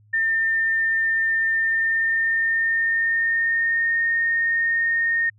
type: tone with pitch glide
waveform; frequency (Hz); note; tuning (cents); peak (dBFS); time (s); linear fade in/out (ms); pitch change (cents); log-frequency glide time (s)
sine; 1804 to 1840.8; A6 to A#6; +43 to -22; -18; 0.13-5.3; 10; +35; 1.52-4
effects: added 105 Hz sine -52 dBFS peak until 5.38 s